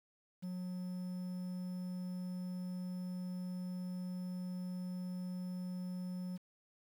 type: tone with quantisation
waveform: triangle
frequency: 181.6 Hz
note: F#3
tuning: 32 cents flat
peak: -37 dBFS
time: 0.42-6.38 s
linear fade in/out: 20 ms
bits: 10
effects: none